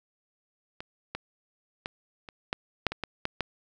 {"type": "clicks", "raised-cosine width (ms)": 0.3, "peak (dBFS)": [-22, -17, -17, -26, -12, -7, -18, -15, -12, -12], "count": 10, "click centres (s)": [0.805, 1.15, 1.859, 2.288, 2.529, 2.867, 2.92, 3.037, 3.254, 3.407], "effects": []}